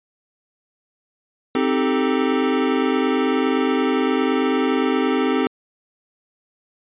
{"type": "chord", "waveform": "square", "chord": "A half-diminished seventh", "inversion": "first", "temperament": "equal", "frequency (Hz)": [261.6, 311.1, 392, 440], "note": ["C4", "Eb4", "G4", "A4"], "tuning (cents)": [0, 0, 0, 0], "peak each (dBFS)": [-21, -25, -24, -25], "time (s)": [1.55, 5.47], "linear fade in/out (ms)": 2, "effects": ["resampled to 8000 Hz"]}